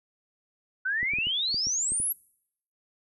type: exponential sweep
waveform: sine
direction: up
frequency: 1480 to 11820 Hz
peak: -25 dBFS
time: 0.85-2.13 s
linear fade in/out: 10 ms
type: clicks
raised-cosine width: 3 ms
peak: -28 dBFS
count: 8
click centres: 1.03 / 1.136 / 1.186 / 1.27 / 1.544 / 1.67 / 1.92 / 2.001 s
effects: noise-tail reverb RT60 0.7 s tail -25 dB re dry